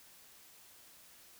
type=silence; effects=white hiss -59 dBFS RMS until 1.39 s